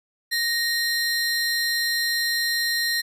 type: tone pair together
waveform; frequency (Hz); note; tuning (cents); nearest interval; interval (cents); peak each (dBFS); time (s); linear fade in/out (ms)
45% pulse; 1864.7 / 4126; A#6 / C8; 0 / -25; octave + major second; 1375; -24; 0.31-3.02; 20
effects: resampled to 32000 Hz

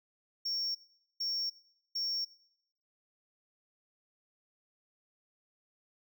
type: tone bursts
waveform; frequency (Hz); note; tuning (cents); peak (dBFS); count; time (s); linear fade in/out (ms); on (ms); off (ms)
triangle; 5490; F8; -31; -31; 3; 0.45-2.25; 10; 300; 450
effects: noise-tail reverb RT60 0.9 s tail -23 dB re dry

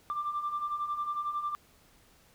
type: beating tone pair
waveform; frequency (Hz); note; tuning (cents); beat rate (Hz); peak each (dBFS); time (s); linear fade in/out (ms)
sine; 1174.7 / 1185.7; D6 / D6; 0 / +16; 11; -37 / -31; 0.1-1.55; 0
effects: tanh soft clip ceiling -25 dBFS + pink hiss -62 dBFS RMS until 2.34 s

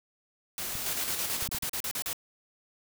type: noise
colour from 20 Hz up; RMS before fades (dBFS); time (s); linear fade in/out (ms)
white; -35; 0.58-1.44; 0
type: clicks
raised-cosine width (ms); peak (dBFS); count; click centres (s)
5; -29; 5; 0.754 / 1.426 / 1.489 / 1.548 / 1.633
type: noise bursts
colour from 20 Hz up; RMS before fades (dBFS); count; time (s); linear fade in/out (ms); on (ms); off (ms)
white; -33; 12; 0.86-2.131; 2; 72; 37
effects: none

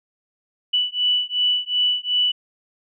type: beating tone pair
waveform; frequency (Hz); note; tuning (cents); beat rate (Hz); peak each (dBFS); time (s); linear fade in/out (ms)
sine; 2964 / 2966.7; F#7 / F#7; +2 / +4; 2.7; -21; 0.73-2.32; 10
effects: none

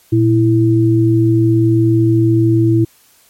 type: tone pair together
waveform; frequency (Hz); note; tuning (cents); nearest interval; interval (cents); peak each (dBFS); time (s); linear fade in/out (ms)
sine; 116.54 / 330.2; A#2 / E4; 0 / +3; octave + tritone; 1803; -11; 0.12-2.85; 10
effects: white hiss -50 dBFS RMS until 3.29 s + MP3 64 kbps

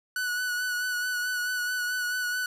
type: tone with vibrato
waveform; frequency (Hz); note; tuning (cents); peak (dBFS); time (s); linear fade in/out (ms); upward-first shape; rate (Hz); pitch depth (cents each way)
45% pulse; 1480; F#6; 0; -27; 0.16-2.46; 2; sine; 4.6; 26
effects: none

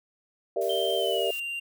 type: chord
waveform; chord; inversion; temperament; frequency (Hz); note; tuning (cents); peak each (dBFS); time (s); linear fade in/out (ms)
sine; E half-diminished seventh; first; equal with one note detuned; 392 / 466.2 / 587.3 / 669.2; G4 / Bb4 / D5 / E5; 0 / 0 / 0 / +26; -30; 0.56-1.31; 5
type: noise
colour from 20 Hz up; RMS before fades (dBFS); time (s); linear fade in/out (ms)
blue; -43; 0.61-1.4; 5
type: tone with pitch glide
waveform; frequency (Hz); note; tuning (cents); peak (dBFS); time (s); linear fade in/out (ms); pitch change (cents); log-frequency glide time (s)
triangle; 3136 to 2778; G7 to F7; 0 to -10; -29; 0.69-1.6; 10; -210; 0.96-1.34
effects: none

